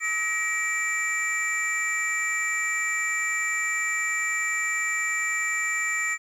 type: tone cluster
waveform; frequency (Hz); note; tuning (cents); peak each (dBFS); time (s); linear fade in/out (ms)
sine; 1276 / 1898 / 2315 / 7150; D#6 / A#6 / D7 / A8; +43 / +31 / -25 / +27; -34 / -26 / -26 / -31; 0-6.18; 50
effects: tanh soft clip ceiling -19 dBFS + 10-bit